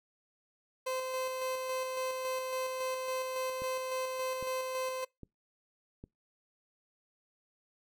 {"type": "tone with tremolo", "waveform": "30% pulse", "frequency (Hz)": 517, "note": "C5", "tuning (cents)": -21, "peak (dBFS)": -30, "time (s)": [0.86, 5.05], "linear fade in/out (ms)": 10, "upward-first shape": "square", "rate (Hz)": 3.6, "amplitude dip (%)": 30}
{"type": "click train", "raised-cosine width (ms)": 3, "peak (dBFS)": -33, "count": 4, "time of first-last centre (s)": [3.62, 6.039], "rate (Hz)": 1.24}
{"effects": ["noise-tail reverb RT60 0.2 s tail -25 dB re dry"]}